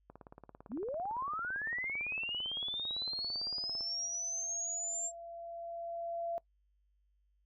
click train, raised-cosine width 1 ms, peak -36 dBFS, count 67, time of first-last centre 0.1-3.808 s, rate 17.8 Hz
sine linear sweep, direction up, 179.8 to 7459 Hz, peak -35 dBFS, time 0.69-5.12 s, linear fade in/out 50 ms
sine tone with exponential growth, 679 Hz, F5, 49 cents flat, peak -34 dBFS, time 2.14-6.38 s, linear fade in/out 0 ms, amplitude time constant 920 ms
effects noise-tail reverb RT60 0.1 s tail -21 dB re dry + added 50 Hz sine -70 dBFS peak until 7.45 s

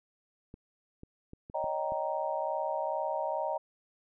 clicks, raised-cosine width 3 ms, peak -33 dBFS, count 6, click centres 0.541 / 1.034 / 1.334 / 1.499 / 1.642 / 1.921 s
sine chord, Eb dominant seventh, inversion third, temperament just, 560 / 622.3 / 777.8 / 933.4 Hz, Db5 / Eb5 / G5 / Bb5, +18 / 0 / -14 / +2 cents, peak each -37 / -34 / -37 / -35 dBFS, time 1.54-3.58 s, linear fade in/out 10 ms
effects none

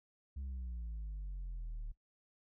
sine exponential sweep, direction down, 69.3 to 36.35 Hz, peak -37 dBFS, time 0.36-1.92 s, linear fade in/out 10 ms, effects noise-tail reverb RT60 0.1 s tail -19 dB re dry + tanh soft clip ceiling -39 dBFS

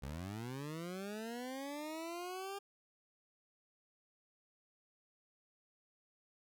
20% pulse linear sweep, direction up, 63.4 to 402.5 Hz, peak -37 dBFS, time 0.02-2.59 s, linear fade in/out 10 ms, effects none

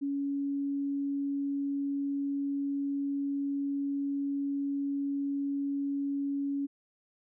sine tone, 280.3 Hz, C#4, 19 cents sharp, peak -29 dBFS, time 0.01-6.67 s, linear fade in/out 20 ms, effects none

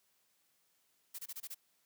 blue noise bursts, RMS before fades -44 dBFS, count 6, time 1.14-1.547 s, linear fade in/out 10 ms, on 47 ms, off 25 ms, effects white hiss -75 dBFS RMS until 1.85 s + high-pass 100 Hz 12 dB/octave

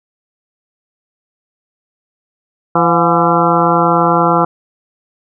harmonic tone with a mistuned harmonic, 168.9 Hz, E3, 42 cents sharp, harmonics 1 / 2 / 3 / 4 / 5 / 6 / 7 / 8, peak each -17 / -17 / -17 / -17 / -17 / -17 / -17 / -17 dBFS, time 2.75-4.45 s, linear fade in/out 5 ms, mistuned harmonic 4, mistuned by +80 cents, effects none

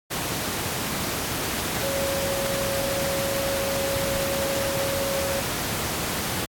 sine tone in noise, 550 Hz, C#5, 14 cents flat, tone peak -26 dBFS, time 1.82-5.41 s, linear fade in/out 20 ms, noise pink, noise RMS -27 dBFS, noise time 0.1-6.46 s, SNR -2 dB, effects high-pass 80 Hz 12 dB/octave + AAC 64 kbps

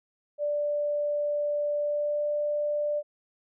sine tone with pitch glide, 587.3 to 591 Hz, D5 to D5, 0 to +11 cents, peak -25 dBFS, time 0.38-3.03 s, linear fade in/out 50 ms, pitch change +11 cents, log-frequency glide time 1.79-2.26 s, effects none

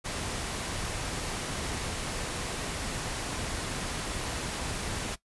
pink noise, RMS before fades -34 dBFS, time 0.04-5.16 s, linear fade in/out 20 ms, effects noise-tail reverb RT60 0.1 s tail -17 dB re dry + resampled to 24000 Hz

